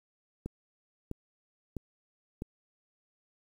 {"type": "click train", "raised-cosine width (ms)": 3, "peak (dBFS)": -23, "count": 4, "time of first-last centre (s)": [0.46, 2.421], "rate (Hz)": 1.53, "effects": ["9-bit"]}